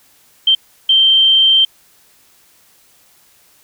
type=tone bursts at uneven times; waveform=sine; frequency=3136 Hz; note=G7; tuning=in tune; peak=-7 dBFS; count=2; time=0.47-0.55 / 0.89-1.65 s; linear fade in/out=5 ms; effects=white hiss -51 dBFS RMS until 3.63 s